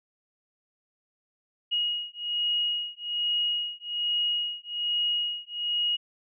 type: beating tone pair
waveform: sine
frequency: 2885 / 2886.2 Hz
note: F#7 / F#7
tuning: -44 / -44 cents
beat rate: 1.2 Hz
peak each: -29 dBFS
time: 1.71-5.97 s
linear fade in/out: 20 ms
effects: none